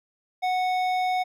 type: tone with hard clipping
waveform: sine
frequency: 737 Hz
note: F#5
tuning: 7 cents flat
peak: -24 dBFS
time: 0.42-1.24 s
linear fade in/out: 20 ms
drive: 11 dB
effects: none